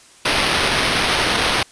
white noise with sample-and-hold, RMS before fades -18 dBFS, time 0.25-1.63 s, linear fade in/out 5 ms, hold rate 7350 Hz, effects white hiss -47 dBFS RMS until 1.71 s + resampled to 22050 Hz

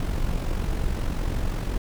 brown noise with amplitude modulation, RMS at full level -23 dBFS, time 0-1.78 s, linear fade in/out 2 ms, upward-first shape sine, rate 45.5 Hz, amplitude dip 55%, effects none

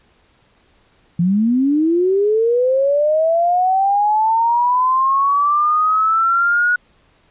sine linear sweep, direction up, 165.8 to 1464 Hz, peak -12 dBFS, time 1.19-6.76 s, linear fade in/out 5 ms, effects pink hiss -56 dBFS RMS until 7.3 s + resampled to 8000 Hz

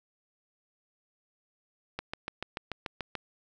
click train, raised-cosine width 0.3 ms, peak -18 dBFS, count 9, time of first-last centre 1.99-3.153 s, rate 6.88 Hz, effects none

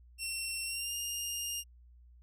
15% pulse tone with pitch glide, 2716 to 2822 Hz, F7 to F7, -49 to +17 cents, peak -28 dBFS, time 0.18-1.64 s, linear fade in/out 50 ms, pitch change +66 cents, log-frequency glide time 0.64-0.94 s, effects added 60 Hz sine -55 dBFS peak until 2.22 s

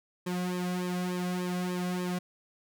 sawtooth tone with flanger, 180 Hz, F#3, 47 cents flat, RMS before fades -32 dBFS, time 0.26-2.19 s, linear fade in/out 10 ms, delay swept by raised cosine 1.4 to 2.3 ms, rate 3.4 Hz, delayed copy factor -0.85, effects none

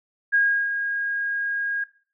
sine tone with ADSR envelope, 1632 Hz, G#6, 31 cents flat, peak -15 dBFS, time 0.32-1.84 s, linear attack 25 ms, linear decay 340 ms, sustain -8 dB, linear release 5 ms, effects noise-tail reverb RT60 0.4 s tail -17 dB re dry

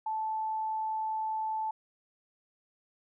sine tone, 875 Hz, A5, 10 cents flat, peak -30 dBFS, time 0.06-1.71 s, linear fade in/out 5 ms, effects none

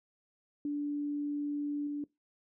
sine tone with level steps, 291 Hz, D4, 16 cents flat, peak -31 / -33 dBFS, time 0.65-2.04 s, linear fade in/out 2 ms, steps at 1.87 s, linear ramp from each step 2 ms, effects noise-tail reverb RT60 0.2 s tail -22 dB re dry

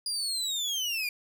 30% pulse linear sweep, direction down, 4881 to 2367 Hz, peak -26 dBFS, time 0.06-1.09 s, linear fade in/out 2 ms, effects none

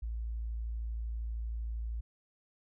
sine tone, 56.4 Hz, A1, 44 cents sharp, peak -34 dBFS, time 0.02-2.01 s, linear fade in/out 10 ms, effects none

